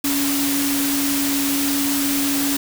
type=tone in noise; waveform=sine; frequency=280.3 Hz; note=C#4; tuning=19 cents sharp; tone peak=-20 dBFS; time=0.04-2.57 s; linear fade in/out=5 ms; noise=white; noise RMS=-23 dBFS; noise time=0.04-2.57 s; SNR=0 dB; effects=none